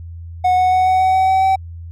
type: tone with pitch steps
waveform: triangle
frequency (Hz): 733 / 737.7 / 742.4 / 747.1 / 751.9 / 756.7 / 761.5 / 766.3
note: F#5 / F#5 / F#5 / F#5 / F#5 / F#5 / F#5 / G5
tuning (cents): -16 / -5 / +6 / +17 / +28 / +39 / +50 / -40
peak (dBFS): -9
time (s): 0.44-1.56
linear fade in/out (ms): 10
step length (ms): 140
effects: added 84 Hz sine -29 dBFS peak until 1.91 s